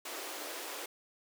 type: high-pass noise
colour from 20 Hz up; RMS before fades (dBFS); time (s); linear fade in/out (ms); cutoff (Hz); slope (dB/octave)
pink; -42; 0.05-0.86; 5; 310; 48
effects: none